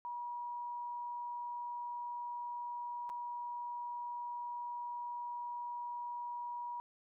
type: tone with dropouts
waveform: sine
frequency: 962 Hz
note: B5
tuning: 46 cents flat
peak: -39 dBFS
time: 0.05-6.8 s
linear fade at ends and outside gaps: 0 ms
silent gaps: 3.093-3.099 s
effects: none